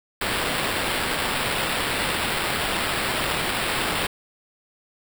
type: noise with sample-and-hold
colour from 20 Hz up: white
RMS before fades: -25 dBFS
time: 0.21-4.07 s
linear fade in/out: 5 ms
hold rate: 6300 Hz
effects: none